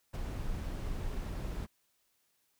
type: noise with ADSR envelope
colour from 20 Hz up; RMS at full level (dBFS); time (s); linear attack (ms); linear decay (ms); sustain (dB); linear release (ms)
brown; -33; 0.13-1.67; 18; 18; -4; 30
effects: white hiss -75 dBFS RMS until 2.59 s